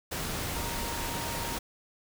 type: tone in noise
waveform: sine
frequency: 932.3 Hz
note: A#5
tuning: in tune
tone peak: -40 dBFS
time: 0.55-1.57 s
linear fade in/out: 10 ms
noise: pink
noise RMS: -34 dBFS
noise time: 0.11-1.59 s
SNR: -9 dB
effects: none